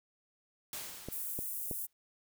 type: noise with exponential decay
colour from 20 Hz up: white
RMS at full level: -40 dBFS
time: 0.73-1.93 s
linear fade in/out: 1 ms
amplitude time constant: 260 ms
type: clicks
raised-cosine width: 2 ms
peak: -26 dBFS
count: 3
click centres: 1.086 / 1.39 / 1.712 s
type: high-pass noise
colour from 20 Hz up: white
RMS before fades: -39 dBFS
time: 1.11-1.87 s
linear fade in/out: 20 ms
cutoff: 9300 Hz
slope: 24 dB/octave
effects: none